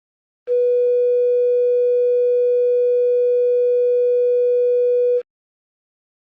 sine tone with quantisation, 490 Hz, B4, 14 cents flat, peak -13 dBFS, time 0.47-5.22 s, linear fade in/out 50 ms, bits 6, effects low-pass 2000 Hz 12 dB/octave + Opus 24 kbps

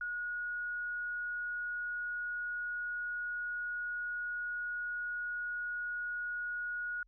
sine tone, 1450 Hz, F#6, 35 cents flat, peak -35 dBFS, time 0.01-7.03 s, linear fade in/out 2 ms, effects added 42 Hz sine -63 dBFS peak until 7.07 s

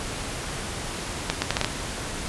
accelerating click train, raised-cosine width 0.2 ms, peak -4 dBFS, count 6, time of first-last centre 1.3-1.646 s, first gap 120 ms, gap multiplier 0.72, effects pink hiss -32 dBFS RMS until 2.28 s + resampled to 24000 Hz

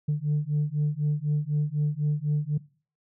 sine beating tone pair, 146.83 / 150.83 Hz, D3 / D3, 0 / +47 cents, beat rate 4 Hz, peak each -25 dBFS, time 0.08-2.58 s, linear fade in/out 10 ms, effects noise-tail reverb RT60 0.4 s tail -20 dB re dry + tanh soft clip ceiling -19 dBFS

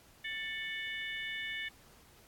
harmonic tone with a mistuned harmonic, 591 Hz, D5, 11 cents sharp, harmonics 3 / 4 / 5 / 6, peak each -40 / -41 / -45 / -46 dBFS, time 0.24-1.69 s, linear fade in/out 10 ms, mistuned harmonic 4, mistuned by -110 cents, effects pink hiss -61 dBFS RMS until 2.27 s + AAC 64 kbps

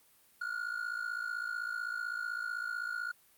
triangle ring-modulated tone, 1433 Hz, F6, 44 cents sharp, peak -30 dBFS, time 0.41-3.12 s, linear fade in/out 5 ms, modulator 27.9 Hz, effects white hiss -65 dBFS RMS until 3.37 s + Opus 32 kbps

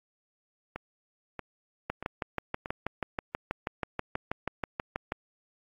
two click trains, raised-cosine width 0.5 ms, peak -15 / -21 dBFS, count 21 / 4, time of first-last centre 1.9-5.121 / 0.76-2.659 s, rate 6.21 / 1.58 Hz, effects AAC 48 kbps

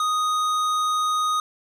sine tone with tanh clipping, 1244.5 Hz, D#6, in tune, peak -22 dBFS, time 0-1.4 s, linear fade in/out 2 ms, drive 15 dB, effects none

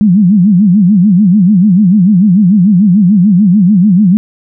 sine tone with vibrato, 193.2 Hz, G3, 25 cents flat, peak -3 dBFS, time 0.01-4.17 s, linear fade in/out 0 ms, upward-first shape sine, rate 6.8 Hz, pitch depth 210 cents each way, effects none

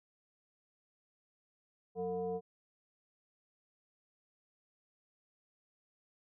sine tone with frequency modulation, 452.7 Hz, A4, 49 cents sharp, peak -34 dBFS, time 1.95-2.41 s, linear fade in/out 50 ms, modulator 271 Hz, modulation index 0.76, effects none

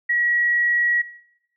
sine tone, 1916 Hz, A#6, 47 cents sharp, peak -17 dBFS, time 0.09-1.02 s, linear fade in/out 10 ms, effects noise-tail reverb RT60 0.9 s tail -21 dB re dry

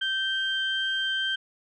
sine tone pair together, 1556 / 3151 Hz, G6 / G7, -13 / +8 cents, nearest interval octave, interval 1221 cents, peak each -27 / -27 dBFS, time 0.01-1.36 s, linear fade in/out 10 ms, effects tanh soft clip ceiling -17 dBFS

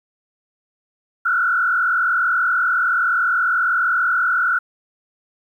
sine tone with frequency modulation, 1424 Hz, F6, 33 cents sharp, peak -15 dBFS, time 1.25-4.59 s, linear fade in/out 10 ms, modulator 40.6 Hz, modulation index 1.9, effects 9-bit

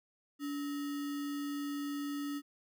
sine tone with sample-and-hold, 286.9 Hz, D4, 40 cents flat, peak -35 dBFS, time 0.39-2.42 s, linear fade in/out 50 ms, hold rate 1575 Hz, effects none

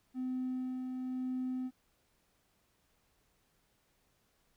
triangle tone with tremolo, 255.7 Hz, C4, 40 cents flat, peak -30 dBFS, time 0.14-1.71 s, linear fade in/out 50 ms, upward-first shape sine, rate 1 Hz, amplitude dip 40%, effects tanh soft clip ceiling -30 dBFS + pink hiss -74 dBFS RMS until 4.56 s

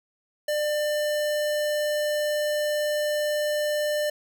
square tone, 597 Hz, D5, 28 cents sharp, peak -24 dBFS, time 0.48-4.1 s, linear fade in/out 5 ms, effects 11-bit

